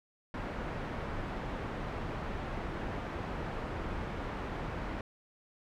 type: low-pass noise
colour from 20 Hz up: pink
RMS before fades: -38 dBFS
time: 0.34-5.01 s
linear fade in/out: 2 ms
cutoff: 1700 Hz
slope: 12 dB/octave
effects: none